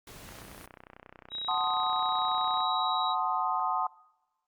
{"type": "noise", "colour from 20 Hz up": "pink", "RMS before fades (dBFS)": -48, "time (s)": [0.07, 0.66], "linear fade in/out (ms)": 2}
{"type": "click train", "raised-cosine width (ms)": 0.5, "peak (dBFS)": -32, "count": 73, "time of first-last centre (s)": [0.29, 2.605], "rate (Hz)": 31.1}
{"type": "tone with pitch glide", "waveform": "sine", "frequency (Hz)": [3828, 3866], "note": ["A#7", "B7"], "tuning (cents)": [45, -38], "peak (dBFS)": -33, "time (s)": [1.3, 3.16], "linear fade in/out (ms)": 50, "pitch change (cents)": 17, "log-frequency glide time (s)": [2.55, 2.64]}
{"type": "chord", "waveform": "sine", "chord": "F# diminished seventh", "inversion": "none", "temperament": "equal", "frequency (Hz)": [740, 880, 1046.5, 1244.5], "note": ["F#5", "A5", "C6", "Eb6"], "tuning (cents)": [0, 0, 0, 0], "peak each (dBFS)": -32, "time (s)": [1.48, 3.87], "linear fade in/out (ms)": 5}
{"effects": ["noise-tail reverb RT60 1.0 s tail -23 dB re dry", "Opus 48 kbps"]}